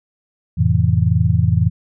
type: chord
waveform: sine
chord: F major seventh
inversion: none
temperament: just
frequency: 87.31 / 109.13 / 130.96 / 163.7 Hz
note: F2 / A2 / C3 / E3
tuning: 0 / -14 / +2 / -12 cents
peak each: -17 / -16 / -20 / -18 dBFS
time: 0.57-1.7 s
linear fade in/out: 20 ms
effects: none